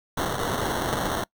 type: noise with sample-and-hold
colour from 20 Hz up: blue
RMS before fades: -27 dBFS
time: 0.17-1.24 s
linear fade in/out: 5 ms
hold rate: 2450 Hz
effects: noise-tail reverb RT60 0.1 s tail -24 dB re dry